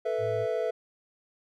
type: chord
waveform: triangle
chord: A suspended second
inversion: none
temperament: equal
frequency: 440 / 493.9 / 659.3 Hz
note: A4 / B4 / E5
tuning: 0 / 0 / 0 cents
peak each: -29 dBFS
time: 0.05-0.71 s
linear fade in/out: 10 ms
type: tone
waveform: sine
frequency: 110 Hz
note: A2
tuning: in tune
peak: -35 dBFS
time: 0.18-0.47 s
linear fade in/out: 50 ms
effects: none